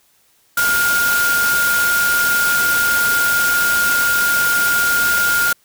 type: tone in noise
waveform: sine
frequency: 1416 Hz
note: F6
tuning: 23 cents sharp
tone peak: -14 dBFS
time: 0.57-5.53 s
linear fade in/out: 5 ms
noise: white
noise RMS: -21 dBFS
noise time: 0.57-5.53 s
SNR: +4 dB
effects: white hiss -57 dBFS RMS until 5.64 s